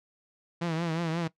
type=tone with vibrato; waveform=sawtooth; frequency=165.6 Hz; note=E3; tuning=8 cents sharp; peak=-24 dBFS; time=0.61-1.28 s; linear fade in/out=10 ms; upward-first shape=triangle; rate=5.6 Hz; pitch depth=92 cents each way; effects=noise-tail reverb RT60 0.1 s tail -18 dB re dry + low-pass 5000 Hz 12 dB/octave